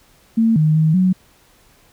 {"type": "tone with pitch steps", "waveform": "sine", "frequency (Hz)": [225.9, 154.8, 157.5, 185.1], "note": ["A3", "D#3", "D#3", "F#3"], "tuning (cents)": [46, -9, 21, 1], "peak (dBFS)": -11, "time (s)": [0.37, 1.13], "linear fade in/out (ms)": 10, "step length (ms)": 190, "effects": ["pink hiss -53 dBFS RMS until 1.92 s"]}